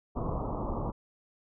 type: low-pass noise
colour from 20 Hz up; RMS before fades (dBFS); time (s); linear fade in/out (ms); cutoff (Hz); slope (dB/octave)
pink; -33; 0.15-0.92; 20; 1200; 96
effects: none